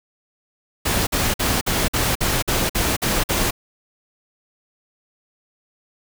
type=noise bursts; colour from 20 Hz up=pink; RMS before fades=-20 dBFS; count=10; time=0.85-3.509 s; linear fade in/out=10 ms; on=220 ms; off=51 ms; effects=none